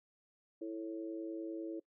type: harmonic tone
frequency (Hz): 110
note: A2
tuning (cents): 0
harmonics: 3 / 4 / 5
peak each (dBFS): -40 / -47 / -48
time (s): 0.61-1.8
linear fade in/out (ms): 10
effects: noise-tail reverb RT60 0.1 s tail -22 dB re dry